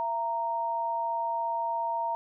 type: tone pair together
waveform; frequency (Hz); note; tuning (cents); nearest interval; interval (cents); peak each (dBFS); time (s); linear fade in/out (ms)
sine; 672 / 928.6; E5 / A#5; +33 / -7; tritone; 560; -34 / -28; 0-2.15; 0
effects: none